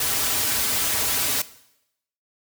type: noise with comb filter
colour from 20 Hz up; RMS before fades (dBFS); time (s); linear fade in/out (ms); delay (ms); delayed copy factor
white; -23; 0-1.42; 5; 5.6; -0.85
effects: noise-tail reverb RT60 0.8 s tail -17 dB re dry